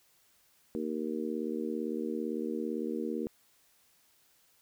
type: harmonic tone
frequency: 77.78 Hz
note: D#2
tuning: in tune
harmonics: 3 / 4 / 5 / 6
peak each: -36 / -37 / -38 / -39 dBFS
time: 0.75-3.27 s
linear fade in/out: 0 ms
effects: white hiss -67 dBFS RMS until 4.61 s